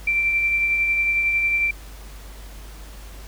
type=tone with tremolo; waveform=sine; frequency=2349 Hz; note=D7; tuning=in tune; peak=-16 dBFS; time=0.07-1.71 s; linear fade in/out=5 ms; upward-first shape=triangle; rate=11 Hz; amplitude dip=35%; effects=added 50 Hz sine -37 dBFS peak until 3.27 s + pink hiss -45 dBFS RMS until 3.27 s